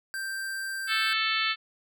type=tone; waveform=square; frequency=1571 Hz; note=G6; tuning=3 cents sharp; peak=-32 dBFS; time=0.14-1.13 s; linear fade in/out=0 ms
type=harmonic tone; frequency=440 Hz; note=A4; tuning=in tune; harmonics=3 / 4 / 5 / 6 / 7 / 8 / 9 / 10; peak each=-31 / -32 / -32 / -32 / -33 / -33 / -38 / -35 dBFS; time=0.87-1.56 s; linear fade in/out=50 ms
effects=none